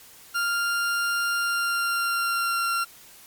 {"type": "tone with pitch glide", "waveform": "40% pulse", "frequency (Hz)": [1396.9, 1375.3], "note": ["F6", "F6"], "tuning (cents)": [0, -27], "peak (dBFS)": -22, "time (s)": [0.34, 2.85], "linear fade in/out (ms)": 20, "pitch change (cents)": -27, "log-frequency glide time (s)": [1.37, 2.69], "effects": ["white hiss -49 dBFS RMS until 3.26 s", "MP3 96 kbps"]}